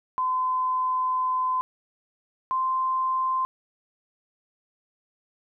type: tone pair in turn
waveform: sine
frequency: 1023 / 1040.9 Hz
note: C6 / C6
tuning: -39 / -9 cents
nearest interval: unison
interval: 30 cents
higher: second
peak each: -22 dBFS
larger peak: neither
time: 0.18-1.61 / 2.51-3.45 s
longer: first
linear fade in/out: 0 ms
effects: none